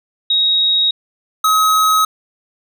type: tone pair in turn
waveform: sine / square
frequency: 3783 / 1273.8 Hz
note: A#7 / D#6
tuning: +25 / +40 cents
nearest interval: octave + perfect fifth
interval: 1885 cents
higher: first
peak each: -11 dBFS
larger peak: neither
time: 0.3-0.91 / 1.44-2.05 s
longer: neither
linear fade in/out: 5 ms
effects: none